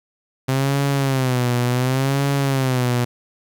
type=tone with vibrato; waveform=sawtooth; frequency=130.81 Hz; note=C3; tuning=in tune; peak=-13 dBFS; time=0.48-3.05 s; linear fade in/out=10 ms; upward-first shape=sine; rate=0.69 Hz; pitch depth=120 cents each way; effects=9-bit